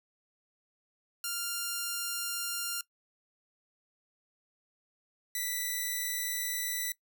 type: tone pair in turn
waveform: 5% pulse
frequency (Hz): 1396.9 / 1975.5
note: F6 / B6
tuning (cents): 0 / 0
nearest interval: tritone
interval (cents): 600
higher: second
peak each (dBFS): -21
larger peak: neither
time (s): 1.24-2.81 / 5.35-6.92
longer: neither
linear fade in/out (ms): 2
effects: noise-tail reverb RT60 0.1 s tail -20 dB re dry